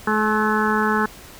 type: harmonic tone with a mistuned harmonic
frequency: 214.4 Hz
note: A3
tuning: 45 cents flat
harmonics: 1 / 2 / 4 / 5 / 6 / 7 / 8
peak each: -22 / -24 / -25 / -25 / -26 / -25 / -27 dBFS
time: 0.07-1.06 s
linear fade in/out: 5 ms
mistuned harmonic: 6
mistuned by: +25 cents
effects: pink hiss -42 dBFS RMS until 1.39 s